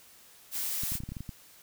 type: noise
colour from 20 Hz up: blue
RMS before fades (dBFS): -33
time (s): 0.51-1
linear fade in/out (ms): 50
type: clicks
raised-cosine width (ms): 5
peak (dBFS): -26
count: 10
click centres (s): 0.835 / 0.92 / 0.954 / 1.004 / 1.036 / 1.09 / 1.12 / 1.168 / 1.206 / 1.292
effects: white hiss -56 dBFS RMS until 1.62 s